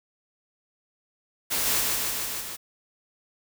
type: noise with echo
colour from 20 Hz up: white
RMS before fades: -26 dBFS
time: 1.5-1.82 s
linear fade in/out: 20 ms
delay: 150 ms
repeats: 5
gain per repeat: -2 dB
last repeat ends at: 2.57 s
effects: none